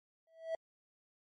triangle tone with exponential growth, 652 Hz, E5, 19 cents flat, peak -29 dBFS, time 0.27-0.55 s, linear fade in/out 2 ms, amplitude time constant 59 ms, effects MP3 48 kbps

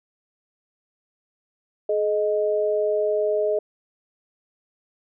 sine tone pair together, 424.7 / 622.3 Hz, G#4 / D#5, +39 / 0 cents, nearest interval perfect fifth, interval 661 cents, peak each -22 dBFS, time 1.89-3.59 s, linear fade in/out 5 ms, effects none

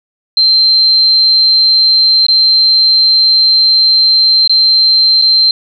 sine tone with dropouts, 4131 Hz, C8, 23 cents flat, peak -5 dBFS, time 0.37-5.51 s, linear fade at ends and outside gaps 2 ms, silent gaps 2.266-2.284 / 4.476-4.495 / 5.216-5.221 s, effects none

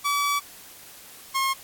sawtooth tone pair in turn, 1146 / 1075.3 Hz, D6 / C6, -43 / +47 cents, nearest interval minor second, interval 110 cents, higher first, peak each -18 dBFS, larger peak neither, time 0.04-0.4 / 1.34-1.54 s, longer first, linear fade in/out 20 ms, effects white hiss -46 dBFS RMS until 1.63 s + AAC 64 kbps

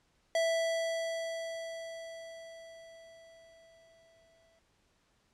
square tone with exponential decay, 659.3 Hz, E5, in tune, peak -27 dBFS, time 0.35-4.59 s, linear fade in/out 2 ms, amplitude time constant 920 ms, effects pink hiss -72 dBFS RMS until 5.33 s + low-pass 8000 Hz 12 dB/octave

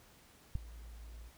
sine tone with ADSR envelope, 56 Hz, A1, 31 cents sharp, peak -23 dBFS, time 0.55-1.32 s, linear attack 5 ms, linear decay 4 ms, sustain -24 dB, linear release 55 ms, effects tanh soft clip ceiling -19 dBFS + pink hiss -62 dBFS RMS until 1.37 s

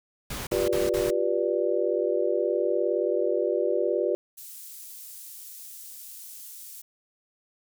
pink noise bursts, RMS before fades -34 dBFS, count 4, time 0.3-1.106 s, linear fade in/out 5 ms, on 170 ms, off 42 ms
sine chord, G dominant seventh, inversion third, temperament just, 352.8 / 392 / 490 / 588 Hz, F4 / G4 / B4 / D5, +18 / 0 / -14 / +2 cents, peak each -28 dBFS, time 0.52-4.15 s, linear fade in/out 0 ms
pink high-pass noise, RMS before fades -43 dBFS, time 4.37-6.82 s, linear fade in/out 10 ms, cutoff 9500 Hz, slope 12 dB/octave
effects none

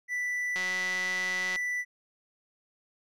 triangle tone, 1975.5 Hz, B6, in tune, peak -27 dBFS, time 0.08-1.85 s, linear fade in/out 50 ms
click train, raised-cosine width 0.2 ms, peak -20 dBFS, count 185, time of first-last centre 0.56-1.56 s, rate 184 Hz
effects none

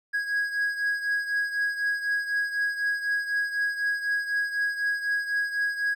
triangle beating tone pair, 1652 / 1656 Hz, G#6 / G#6, -10 / -5 cents, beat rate 4 Hz, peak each -24 / -30 dBFS, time 0.13-5.95 s, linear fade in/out 20 ms, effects none

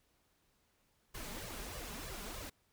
pink noise with flanger, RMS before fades -45 dBFS, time 1.14-2.5 s, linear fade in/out 10 ms, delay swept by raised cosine 1.7 to 5 ms, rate 3.2 Hz, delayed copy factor +0.95, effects pink hiss -75 dBFS RMS until 2.72 s

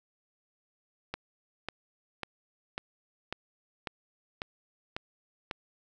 click train, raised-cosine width 0.3 ms, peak -18 dBFS, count 9, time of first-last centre 1.14-5.512 s, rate 1.83 Hz, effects none

